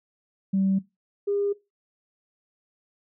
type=tone pair in turn; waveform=sine; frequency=193 / 404.3 Hz; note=G3 / G#4; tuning=-27 / -46 cents; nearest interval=octave + minor second; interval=1281 cents; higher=second; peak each=-19 / -22 dBFS; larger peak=first; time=0.53-0.79 / 1.27-1.53 s; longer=neither; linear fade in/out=10 ms; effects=noise-tail reverb RT60 0.2 s tail -18 dB re dry + tanh soft clip ceiling -15 dBFS